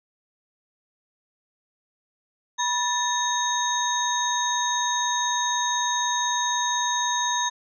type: tone cluster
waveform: sine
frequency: 974 / 1766 / 3740 / 6370 Hz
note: B5 / A6 / A#7 / G8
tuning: -24 / +6 / +5 / +27 cents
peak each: -25 / -31 / -28 / -28 dBFS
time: 2.58-7.5 s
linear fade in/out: 20 ms
effects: none